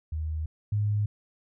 sine tone pair in turn, 78.2 / 104.38 Hz, D#2 / G#2, +9 / +9 cents, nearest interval perfect fourth, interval 500 cents, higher second, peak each -28 / -23 dBFS, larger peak second, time 0.12-0.46 / 0.72-1.06 s, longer neither, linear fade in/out 5 ms, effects none

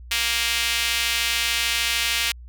sawtooth tone with high-pass filter, 233.1 Hz, A#3, in tune, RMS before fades -23 dBFS, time 0.11-2.32 s, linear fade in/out 5 ms, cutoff 2600 Hz, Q 1.6, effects added 60 Hz sine -38 dBFS peak until 2.48 s

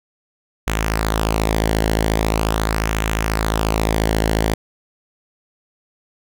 sawtooth tone with flanger, 54.2 Hz, A1, 25 cents flat, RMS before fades -19 dBFS, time 0.67-4.54 s, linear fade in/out 5 ms, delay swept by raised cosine 0.21 to 0.82 ms, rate 0.42 Hz, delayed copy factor -0.55, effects none

